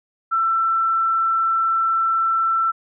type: tone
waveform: sine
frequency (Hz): 1338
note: E6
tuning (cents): +25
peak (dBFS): -16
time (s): 0.31-2.72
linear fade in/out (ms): 20
effects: none